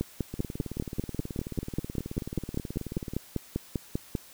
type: two click trains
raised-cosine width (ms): 3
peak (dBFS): -15 / -22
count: 22 / 53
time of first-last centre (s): 0.01-4.152 / 0.34-3.136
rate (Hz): 5.07 / 18.6
effects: white hiss -52 dBFS RMS until 4.33 s